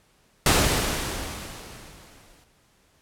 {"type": "noise with exponential decay", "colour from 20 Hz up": "pink", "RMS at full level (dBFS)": -17, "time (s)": [0.46, 2.44], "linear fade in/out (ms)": 2, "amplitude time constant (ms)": 430, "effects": ["pink hiss -62 dBFS RMS until 3.01 s", "low-pass 12000 Hz 12 dB/octave"]}